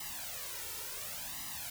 white noise with flanger, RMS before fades -42 dBFS, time 0-1.7 s, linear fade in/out 5 ms, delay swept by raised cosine 1 to 2.2 ms, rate 0.7 Hz, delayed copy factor +0.9, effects none

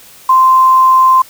sine tone with quantisation, 1041 Hz, C6, 9 cents flat, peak -4 dBFS, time 0.29-1.22 s, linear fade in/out 5 ms, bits 5, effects white hiss -39 dBFS RMS until 1.29 s

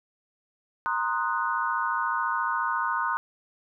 sine chord, C half-diminished seventh, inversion third, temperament equal, 932.3 / 1046.5 / 1244.5 / 1480 Hz, Bb5 / C6 / Eb6 / Gb6, 0 / 0 / 0 / 0 cents, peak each -30 dBFS, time 0.86-3.17 s, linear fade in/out 0 ms, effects none

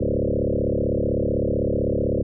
sine tone with frequency modulation, 297.7 Hz, D4, 24 cents sharp, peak -19 dBFS, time 0-2.23 s, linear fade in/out 10 ms, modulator 35.8 Hz, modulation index 7.2, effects none

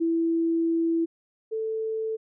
sine tone pair in turn, 331 / 441.8 Hz, E4 / A4, +7 / +7 cents, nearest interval perfect fourth, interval 500 cents, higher second, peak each -21 / -26 dBFS, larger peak first, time 0-1.06 / 1.51-2.17 s, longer first, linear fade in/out 20 ms, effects none

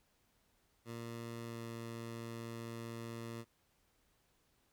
15% pulse tone with pitch glide, 116.54 to 115.6 Hz, A#2 to A#2, 0 to -14 cents, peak -37 dBFS, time 0.85-3.45 s, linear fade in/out 50 ms, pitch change -14 cents, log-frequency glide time 1.44-1.61 s, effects pink hiss -75 dBFS RMS until 4.72 s

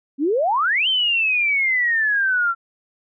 sine exponential two-way sweep, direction up then down, 260 to 3148 to 1346 Hz, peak -16 dBFS, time 0.18-2.55 s, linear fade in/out 50 ms, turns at 0.88 s, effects none

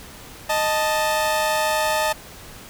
sawtooth tone pair together, 621.2 / 880 Hz, D#5 / A5, -3 / 0 cents, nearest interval tritone, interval 603 cents, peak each -18 dBFS, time 0.49-2.13 s, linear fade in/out 10 ms, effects pink hiss -41 dBFS RMS until 2.69 s

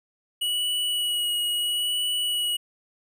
square tone with vibrato, 2924 Hz, F#7, 21 cents flat, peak -24 dBFS, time 0.41-2.57 s, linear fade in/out 10 ms, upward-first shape sine, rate 0.75 Hz, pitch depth 16 cents each way, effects none

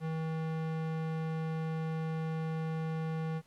square tone with low-pass filter, 160.1 Hz, D#3, 50 cents sharp, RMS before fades -35 dBFS, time 0-3.42 s, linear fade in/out 50 ms, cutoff 2500 Hz, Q 0.52, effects pink hiss -67 dBFS RMS until 3.46 s + low-pass 12000 Hz 12 dB/octave

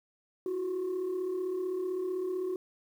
sine tone pair together, 334.3 / 370 Hz, E4 / F#4, +24 / 0 cents, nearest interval major second, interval 176 cents, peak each -37 / -29 dBFS, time 0.46-2.56 s, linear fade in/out 2 ms, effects tanh soft clip ceiling -28 dBFS + 10-bit

